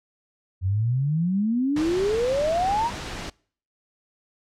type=exponential sweep; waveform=sine; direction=up; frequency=89.2 to 981 Hz; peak=-20 dBFS; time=0.61-2.91 s; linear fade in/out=50 ms
type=noise; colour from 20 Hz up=pink; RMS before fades=-33 dBFS; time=1.76-3.3 s; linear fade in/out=5 ms
effects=noise-tail reverb RT60 0.5 s tail -25 dB re dry + low-pass 6000 Hz 12 dB/octave